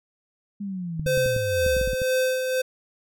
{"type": "linear sweep", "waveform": "sine", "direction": "down", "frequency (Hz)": [206, 43.7], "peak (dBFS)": -28, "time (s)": [0.6, 1.95], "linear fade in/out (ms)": 10}
{"type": "clicks", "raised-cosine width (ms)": 5, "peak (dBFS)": -20, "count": 11, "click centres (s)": [0.996, 1.062, 1.175, 1.261, 1.364, 1.664, 1.767, 1.813, 1.876, 1.933, 2.018]}
{"type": "tone with tremolo", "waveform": "square", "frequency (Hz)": 515, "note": "C5", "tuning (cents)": -28, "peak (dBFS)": -20, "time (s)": [1.06, 2.62], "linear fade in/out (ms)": 10, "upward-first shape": "sine", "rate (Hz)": 2, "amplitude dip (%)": 45}
{"effects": []}